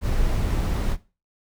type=noise; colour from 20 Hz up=brown; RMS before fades=-22 dBFS; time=0.01-0.97 s; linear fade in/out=50 ms; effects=noise-tail reverb RT60 0.3 s tail -17 dB re dry